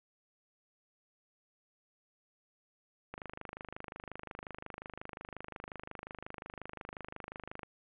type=click train; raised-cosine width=0.5 ms; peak=-27 dBFS; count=116; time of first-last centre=3.14-7.632 s; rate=25.6 Hz; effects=resampled to 8000 Hz + 10-bit

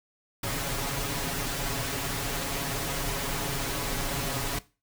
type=noise with comb filter; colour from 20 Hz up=pink; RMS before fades=-31 dBFS; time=0.43-4.59 s; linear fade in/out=5 ms; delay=7.2 ms; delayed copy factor=+0.75; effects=noise-tail reverb RT60 0.3 s tail -18 dB re dry

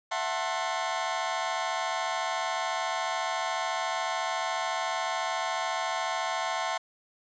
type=chord; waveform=sawtooth; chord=F# half-diminished seventh; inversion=third; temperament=just; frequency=666 / 740 / 888 / 1065.6 Hz; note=E5 / F#5 / A5 / C6; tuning=+18 / 0 / +16 / +31 cents; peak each=-30 dBFS; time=0.11-6.78 s; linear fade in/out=10 ms; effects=resampled to 16000 Hz + 9-bit

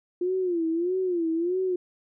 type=tone with vibrato; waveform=sine; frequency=349 Hz; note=F4; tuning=1 cent flat; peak=-23 dBFS; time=0.21-1.76 s; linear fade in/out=5 ms; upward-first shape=sine; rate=1.6 Hz; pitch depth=130 cents each way; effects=none

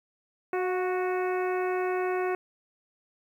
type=harmonic tone with a mistuned harmonic; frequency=368.6 Hz; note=F#4; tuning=7 cents flat; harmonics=1 / 2 / 3 / 4 / 5 / 6 / 7; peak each=-27 / -33 / -37 / -39 / -41 / -43 / -44 dBFS; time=0.53-2.35 s; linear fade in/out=2 ms; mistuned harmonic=2; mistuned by=-30 cents; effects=10-bit

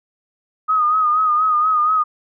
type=tone with vibrato; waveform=sine; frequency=1244.5 Hz; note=D#6; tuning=in tune; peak=-13 dBFS; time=0.68-2.04 s; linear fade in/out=20 ms; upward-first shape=sine; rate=4.2 Hz; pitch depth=52 cents each way; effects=none

